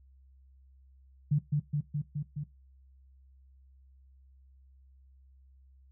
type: tone with echo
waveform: sine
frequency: 146.83 Hz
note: D3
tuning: in tune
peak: -22 dBFS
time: 1.31-1.39 s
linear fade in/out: 10 ms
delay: 210 ms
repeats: 5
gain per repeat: -2 dB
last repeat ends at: 2.44 s
effects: noise-tail reverb RT60 0.2 s tail -19 dB re dry + added 66 Hz sine -56 dBFS peak until 5.91 s